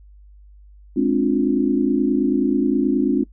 sine chord, D half-diminished seventh, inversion second, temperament just, 211.4 / 264.3 / 293.7 / 352.4 Hz, Ab3 / C4 / D4 / F4, +31 / +18 / 0 / +16 cents, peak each -23 / -19 / -20 / -23 dBFS, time 0.96-3.24 s, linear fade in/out 10 ms, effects noise-tail reverb RT60 0.1 s tail -22 dB re dry + added 50 Hz sine -43 dBFS peak until 3.32 s

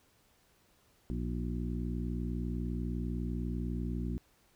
harmonic tone with a mistuned harmonic, 60 Hz, B1, 49 cents flat, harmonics 1 / 2 / 3 / 4 / 5 / 6, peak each -36 / -40 / -39 / -40 / -46 / -48 dBFS, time 1.1-4.18 s, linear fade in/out 0 ms, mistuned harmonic 5, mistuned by +46 cents, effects pink hiss -68 dBFS RMS until 4.55 s

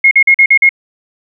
sine tone bursts, 2156 Hz, C#7, 49 cents flat, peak -3 dBFS, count 6, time 0.04-0.692 s, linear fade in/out 5 ms, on 72 ms, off 44 ms, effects none

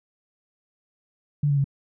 sine tone with pitch steps, 145.8 / 142.14 / 138.57 Hz, D3 / C#3 / C#3, -12 / +44 / 0 cents, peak -18 dBFS, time 1.43-1.643 s, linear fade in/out 5 ms, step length 71 ms, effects none

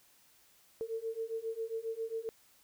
sine beating tone pair, 446.9 / 454.3 Hz, A4 / A#4, +27 / -45 cents, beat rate 7.4 Hz, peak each -39 / -38 dBFS, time 0.81-2.29 s, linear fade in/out 0 ms, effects white hiss -65 dBFS RMS until 2.63 s

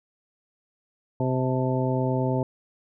harmonic tone with a mistuned harmonic, 129.5 Hz, C3, 17 cents flat, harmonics 1 / 2 / 3 / 4 / 5 / 7, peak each -25 / -28 / -30 / -31 / -32 / -33 dBFS, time 1.2-2.43 s, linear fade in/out 2 ms, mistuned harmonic 7, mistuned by -43 cents, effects none

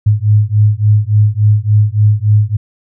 sine beating tone pair, 103.83 / 107.33 Hz, G#2 / A2, 0 / -43 cents, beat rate 3.5 Hz, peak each -10 dBFS, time 0.06-2.57 s, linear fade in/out 10 ms, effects none

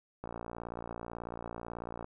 click train, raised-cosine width 1 ms, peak -26 dBFS, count 106, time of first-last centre 0.24-2.044 s, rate 58.2 Hz, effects none

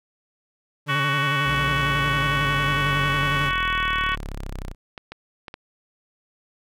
40% pulse tone with vibrato, 142.1 Hz, C#3, 43 cents sharp, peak -24 dBFS, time 0.86-3.52 s, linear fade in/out 50 ms, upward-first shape square, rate 11 Hz, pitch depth 56 cents each way
harmonic tone, 373.4 Hz, F#4, 16 cents sharp, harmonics 3 / 4 / 5 / 6 / 7 / 8 / 9, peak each -25 / -27 / -29 / -31 / -32 / -33 / -34 dBFS, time 0.88-4.16 s, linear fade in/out 20 ms
sawtooth linear sweep, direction down, 61.74 to 30.46 Hz, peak -26 dBFS, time 1.44-4.75 s, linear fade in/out 50 ms
clicks, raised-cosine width 0.3 ms, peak -20 dBFS, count 6, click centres 3.505 / 4.134 / 4.978 / 5.12 / 5.482 / 5.541 s
effects none

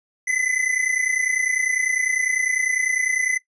square tone pair together, 2009 / 2039 Hz, B6 / C7, +29 / -45 cents, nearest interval unison, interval 26 cents, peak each -23 dBFS, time 0.27-3.38 s, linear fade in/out 10 ms, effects noise-tail reverb RT60 0.1 s tail -18 dB re dry + resampled to 24000 Hz

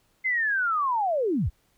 sine linear sweep, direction down, 2097 to 41 Hz, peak -22 dBFS, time 0.24-1.5 s, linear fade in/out 20 ms, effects pink hiss -67 dBFS RMS until 1.77 s

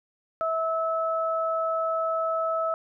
sine tone pair together, 650 / 1300 Hz, E5 / E6, -24 / -24 cents, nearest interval octave, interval 1200 cents, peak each -26 / -27 dBFS, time 0.41-2.74 s, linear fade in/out 0 ms, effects none

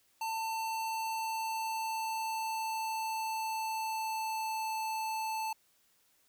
square tone with pitch glide, 894 to 880.7 Hz, A5 to A5, +27 to +1 cents, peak -34 dBFS, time 0.21-5.53 s, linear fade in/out 5 ms, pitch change -26 cents, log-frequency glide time 0.33-4.71 s, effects white hiss -70 dBFS RMS until 6.28 s

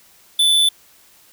square tone with amplitude modulation, 3498 Hz, A7, 11 cents flat, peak -11 dBFS, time 0.39-0.69 s, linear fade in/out 5 ms, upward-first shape sine, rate 157 Hz, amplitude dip 35%, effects white hiss -51 dBFS RMS until 1.32 s

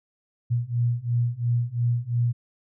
sine beating tone pair, 118.2 / 121.1 Hz, A#2 / B2, +24 / -34 cents, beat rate 2.9 Hz, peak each -25 / -24 dBFS, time 0.5-2.33 s, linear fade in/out 20 ms, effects none

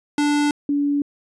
square / sine tone pair in turn, 292.7 / 286.7 Hz, D4 / D4, -6 / -42 cents, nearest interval unison, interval 36 cents, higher first, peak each -17 dBFS, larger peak neither, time 0.18-0.51 / 0.69-1.02 s, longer neither, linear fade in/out 2 ms, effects resampled to 22050 Hz

